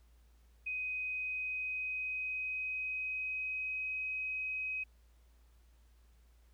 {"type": "tone with pitch glide", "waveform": "sine", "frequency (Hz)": [2509, 2529], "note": ["D#7", "D#7"], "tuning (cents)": [14, 28], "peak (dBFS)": -35, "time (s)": [0.66, 4.84], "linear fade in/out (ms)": 10, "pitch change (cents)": 14, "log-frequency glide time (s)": [0.97, 3.93], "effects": ["added 58 Hz sine -61 dBFS peak until 6.53 s", "pink hiss -74 dBFS RMS until 6.53 s"]}